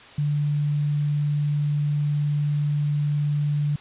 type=tone; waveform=sine; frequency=146.83 Hz; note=D3; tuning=in tune; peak=-20 dBFS; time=0.18-3.76 s; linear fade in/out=5 ms; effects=white hiss -45 dBFS RMS until 3.8 s + resampled to 8000 Hz